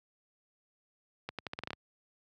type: accelerating click train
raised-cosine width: 0.3 ms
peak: -21 dBFS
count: 9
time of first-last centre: 1.29-1.732 s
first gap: 97 ms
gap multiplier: 0.83
effects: high-pass 80 Hz 12 dB/octave